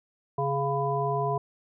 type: harmonic tone with a mistuned harmonic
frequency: 138.59 Hz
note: C#3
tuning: in tune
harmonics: 1 / 3 / 5 / 7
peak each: -30 / -30 / -30 / -30 dBFS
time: 0.38-1.38 s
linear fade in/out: 5 ms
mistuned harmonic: 7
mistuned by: +46 cents
effects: none